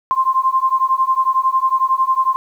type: beating tone pair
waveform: sine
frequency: 1046.5 / 1057.5 Hz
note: C6 / C6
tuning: 0 / +18 cents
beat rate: 11 Hz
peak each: -16 dBFS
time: 0.11-2.36 s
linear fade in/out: 0 ms
effects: 8-bit